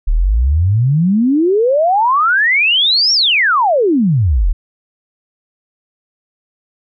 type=exponential two-way sweep; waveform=sine; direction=up then down; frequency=34.65 to 5650 to 34.65 Hz; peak=-9 dBFS; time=0.07-4.53 s; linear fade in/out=10 ms; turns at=3.13 s; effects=none